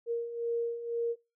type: beating tone pair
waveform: sine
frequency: 466.2 / 468.2 Hz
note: A#4 / A#4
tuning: 0 / +8 cents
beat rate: 2 Hz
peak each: -37 / -31 dBFS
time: 0.06-1.16 s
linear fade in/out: 50 ms
effects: noise-tail reverb RT60 0.3 s tail -26 dB re dry

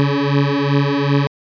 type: beating tone pair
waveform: 20% pulse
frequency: 140 / 142.6 Hz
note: C#3 / C#3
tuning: +18 / +49 cents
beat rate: 2.6 Hz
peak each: -12 dBFS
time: 0-1.27 s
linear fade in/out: 0 ms
effects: resampled to 11025 Hz

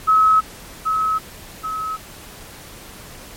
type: tone with echo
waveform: sine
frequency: 1285 Hz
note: E6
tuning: 45 cents flat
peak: -10 dBFS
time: 0.07-0.41 s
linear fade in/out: 20 ms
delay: 780 ms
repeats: 2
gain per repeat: -6 dB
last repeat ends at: 1.97 s
effects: pink hiss -39 dBFS RMS until 3.36 s + MP3 64 kbps

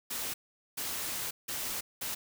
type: noise bursts at uneven times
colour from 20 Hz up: white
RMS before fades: -36 dBFS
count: 4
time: 0.1-0.34 / 0.77-1.31 / 1.48-1.81 / 2.01-2.15 s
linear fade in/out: 10 ms
effects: none

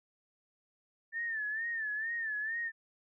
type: tone with vibrato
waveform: sine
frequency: 1779 Hz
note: A6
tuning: 19 cents sharp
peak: -33 dBFS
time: 1.12-2.72 s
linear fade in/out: 50 ms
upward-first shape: sine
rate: 2.2 Hz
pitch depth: 91 cents each way
effects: none

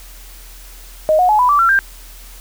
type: tone with pitch steps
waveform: sine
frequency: 622 / 727 / 849.7 / 993.1 / 1160.7 / 1356.6 / 1585.6 Hz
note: D#5 / F#5 / G#5 / B5 / D6 / E6 / G6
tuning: -1 / -31 / +39 / +9 / -21 / +49 / +19 cents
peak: -9 dBFS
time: 1.09-1.79 s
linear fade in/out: 0 ms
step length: 100 ms
effects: added 41 Hz sine -36 dBFS peak until 2.4 s + white hiss -41 dBFS RMS until 2.4 s

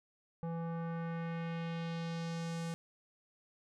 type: tone with low-pass filter sweep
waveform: square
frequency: 166.6 Hz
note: E3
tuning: 19 cents sharp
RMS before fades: -39 dBFS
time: 0.43-2.74 s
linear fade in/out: 0 ms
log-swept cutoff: 850 to 9000 Hz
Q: 1.3
effects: none

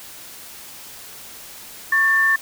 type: tone pair together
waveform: sine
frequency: 1108.7 / 1784 Hz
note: C#6 / A6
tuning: 0 / +23 cents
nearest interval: minor sixth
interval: 823 cents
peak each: -24 / -14 dBFS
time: 1.92-2.36 s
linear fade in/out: 5 ms
effects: white hiss -39 dBFS RMS until 2.41 s

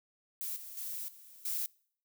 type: noise with level steps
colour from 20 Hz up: violet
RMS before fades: -38 / -47 / -40 / -55 / -35 dBFS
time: 0.41-1.66 s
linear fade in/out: 0 ms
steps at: 0.56 / 0.77 / 1.08 / 1.45 s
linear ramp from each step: 5 ms
effects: noise-tail reverb RT60 0.6 s tail -26 dB re dry

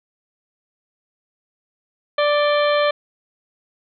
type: harmonic tone with a mistuned harmonic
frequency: 587.3 Hz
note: D5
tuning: in tune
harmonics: 1 / 2 / 3 / 4 / 5 / 6 / 7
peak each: -16 / -22 / -26 / -28 / -30 / -32 / -33 dBFS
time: 2.18-2.91 s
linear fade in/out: 5 ms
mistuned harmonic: 5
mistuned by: +110 cents
effects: none

